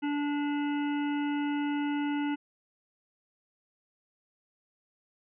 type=harmonic tone; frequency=290.5 Hz; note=D4; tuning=19 cents flat; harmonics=1 / 3 / 5 / 7 / 9 / 10; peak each=-28 / -38 / -42 / -45 / -47 / -48 dBFS; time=0.02-2.36 s; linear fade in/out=20 ms; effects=none